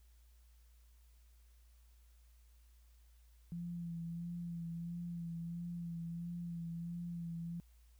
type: tone with vibrato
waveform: sine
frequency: 170.2 Hz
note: F3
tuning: 44 cents flat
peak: -40 dBFS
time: 3.52-7.6 s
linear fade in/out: 0 ms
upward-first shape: sine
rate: 1.5 Hz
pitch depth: 29 cents each way
effects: added 58 Hz sine -61 dBFS peak until 7.99 s + white hiss -75 dBFS RMS until 7.99 s